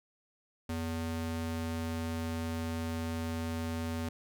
square ring-modulated tone, 164.81 Hz, E3, in tune, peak -31 dBFS, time 0.69-4.09 s, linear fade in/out 5 ms, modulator 77.4 Hz, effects none

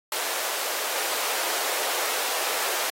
pink high-pass noise, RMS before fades -28 dBFS, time 0.12-2.9 s, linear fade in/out 2 ms, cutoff 470 Hz, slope 24 dB/octave, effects AAC 48 kbps

